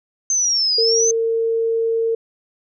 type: linear two-way sweep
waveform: sine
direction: down then up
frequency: 6300 to 4825 to 6300 Hz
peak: -15 dBFS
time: 0.3-1.11 s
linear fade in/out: 2 ms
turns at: 0.77 s
type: tone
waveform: sine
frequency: 454.9 Hz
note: A#4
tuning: 42 cents flat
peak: -16 dBFS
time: 0.78-2.15 s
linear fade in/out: 5 ms
effects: none